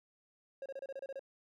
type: tone bursts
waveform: triangle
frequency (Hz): 543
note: C#5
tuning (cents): -36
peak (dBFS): -38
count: 9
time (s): 0.62-1.194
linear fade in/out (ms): 2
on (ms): 38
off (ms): 29
effects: none